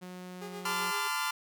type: tone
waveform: sawtooth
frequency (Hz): 181.6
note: F#3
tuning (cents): -32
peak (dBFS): -38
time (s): 0.01-0.92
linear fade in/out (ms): 20
type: tone with tremolo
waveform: sawtooth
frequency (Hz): 408.4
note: G#4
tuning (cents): -29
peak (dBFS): -36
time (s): 0.41-1.08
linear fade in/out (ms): 10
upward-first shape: sine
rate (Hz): 7.7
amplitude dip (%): 60
type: chord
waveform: sawtooth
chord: D minor seventh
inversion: second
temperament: equal with one note detuned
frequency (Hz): 880 / 1020.2 / 1174.7 / 1396.9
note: A5 / C6 / D6 / F6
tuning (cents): 0 / -44 / 0 / 0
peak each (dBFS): -34 / -31 / -34 / -31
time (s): 0.65-1.31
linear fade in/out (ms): 5
effects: none